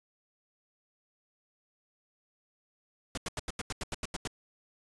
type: noise bursts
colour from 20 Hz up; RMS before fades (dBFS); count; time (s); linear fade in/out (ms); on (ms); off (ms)
pink; -35; 11; 3.15-4.275; 2; 25; 85
effects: resampled to 22050 Hz